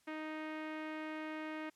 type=tone with low-pass filter; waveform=sawtooth; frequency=311.1 Hz; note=D#4; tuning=in tune; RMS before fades=-43 dBFS; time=0.07-1.7 s; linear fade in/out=10 ms; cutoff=2200 Hz; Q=2; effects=white hiss -73 dBFS RMS until 1.75 s + low-pass 10000 Hz 12 dB/octave